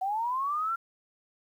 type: linear sweep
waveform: sine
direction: up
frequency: 740 to 1380 Hz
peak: -27 dBFS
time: 0.01-0.76 s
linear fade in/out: 10 ms
effects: 10-bit